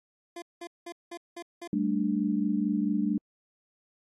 25% pulse tone bursts, 344.2 Hz, F4, 25 cents flat, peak -34 dBFS, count 6, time 0.36-1.676 s, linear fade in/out 5 ms, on 61 ms, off 190 ms
sine chord, G suspended second, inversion none, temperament just, 196 / 220.5 / 294 Hz, G3 / A3 / D4, 0 / +4 / +2 cents, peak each -29 dBFS, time 1.73-3.18 s, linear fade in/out 2 ms
effects AAC 32 kbps

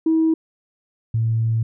sine tone pair in turn, 321.7 / 113.15 Hz, E4 / A2, -42 / +49 cents, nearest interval octave + tritone, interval 1809 cents, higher first, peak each -13 / -16 dBFS, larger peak first, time 0.06-0.34 / 1.14-1.63 s, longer second, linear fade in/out 5 ms, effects tanh soft clip ceiling -10 dBFS

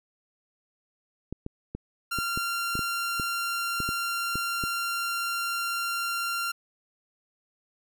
clicks, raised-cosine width 3 ms, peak -20 dBFS, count 12, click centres 1.326 / 1.464 / 1.75 / 2.187 / 2.375 / 2.754 / 2.792 / 3.198 / 3.803 / 3.89 / 4.356 / 4.638 s
sawtooth tone, 1382 Hz, F6, 19 cents flat, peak -24 dBFS, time 2.11-6.52 s, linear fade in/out 10 ms
effects none

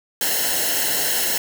white noise with comb filter, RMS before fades -21 dBFS, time 0.21-1.38 s, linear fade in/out 2 ms, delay 0.84 ms, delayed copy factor -0.75, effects none

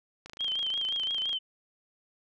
click train, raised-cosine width 0.2 ms, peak -26 dBFS, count 30, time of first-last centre 0.26-1.33 s, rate 27.1 Hz
sine tone with vibrato, 3163 Hz, G7, 15 cents sharp, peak -28 dBFS, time 0.39-1.39 s, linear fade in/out 20 ms, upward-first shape triangle, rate 5.8 Hz, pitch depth 76 cents each way
effects none

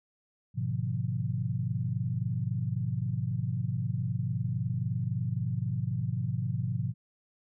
sine chord, G# diminished seventh, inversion none, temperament equal with one note detuned, 103.83 / 123.47 / 147.26 / 174.61 Hz, G#2 / B2 / D3 / F3, 0 / 0 / +5 / 0 cents, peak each -34 / -31 / -37 / -36 dBFS, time 0.54-6.94 s, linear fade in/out 50 ms, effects none

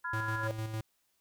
sine chord, F diminished, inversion second, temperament just, 1005.8 / 1396.9 / 1676.3 Hz, Cb6 / F6 / Ab6, +31 / 0 / +16 cents, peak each -38 dBFS, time 0.04-0.48 s, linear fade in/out 10 ms
square tone with tremolo, 110 Hz, A2, in tune, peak -34 dBFS, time 0.13-0.81 s, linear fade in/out 5 ms, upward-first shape square, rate 6.6 Hz, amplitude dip 45%
sine tone with exponential growth, 552 Hz, C#5, 7 cents flat, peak -30 dBFS, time 0.17-0.51 s, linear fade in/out 0 ms, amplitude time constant 73 ms
effects white hiss -75 dBFS RMS until 1.2 s

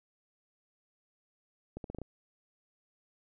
accelerating click train, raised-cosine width 2 ms, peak -27 dBFS, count 6, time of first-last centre 1.77-2.017 s, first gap 72 ms, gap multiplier 0.81, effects none

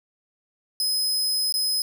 sawtooth tone with dropouts, 5070 Hz, D#8, 32 cents sharp, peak -19 dBFS, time 0.8-1.82 s, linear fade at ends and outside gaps 1 ms, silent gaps 1.524-1.54 s, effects none

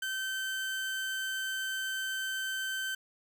30% pulse tone, 1544 Hz, G6, 27 cents flat, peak -30 dBFS, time 0.02-2.95 s, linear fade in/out 5 ms, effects none

